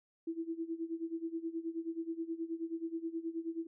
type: tone with tremolo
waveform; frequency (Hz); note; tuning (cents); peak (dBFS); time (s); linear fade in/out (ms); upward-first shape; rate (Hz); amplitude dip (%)
sine; 329.6; E4; 0; -33; 0.27-3.67; 5; sine; 9.4; 85
effects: none